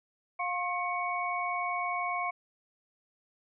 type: tone cluster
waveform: sine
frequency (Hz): 710 / 1077 / 2235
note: F5 / C6 / C#7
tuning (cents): +28 / +50 / +14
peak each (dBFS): -34 / -33 / -35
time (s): 0.39-2.31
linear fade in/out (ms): 10
effects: none